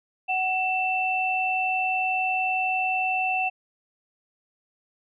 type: tone pair together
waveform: sine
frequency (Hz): 749 / 2669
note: F#5 / E7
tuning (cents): +21 / +21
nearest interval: octave + minor seventh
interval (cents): 2200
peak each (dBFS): -25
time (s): 0.28-3.5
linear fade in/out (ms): 20
effects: none